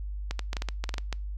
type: clicks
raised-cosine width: 0.2 ms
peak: -15 dBFS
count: 11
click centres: 0.31 / 0.393 / 0.531 / 0.568 / 0.621 / 0.687 / 0.84 / 0.892 / 0.941 / 0.982 / 1.127 s
effects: noise-tail reverb RT60 0.3 s tail -26 dB re dry + added 50 Hz sine -32 dBFS peak until 1.37 s